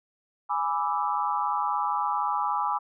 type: chord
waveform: sine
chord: E dominant seventh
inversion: first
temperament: equal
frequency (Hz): 830.6 / 987.8 / 1174.7 / 1318.5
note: G#5 / B5 / D6 / E6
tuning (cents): 0 / 0 / 0 / 0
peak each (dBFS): -29 / -29 / -29 / -34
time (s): 0.49-2.79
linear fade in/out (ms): 20
effects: none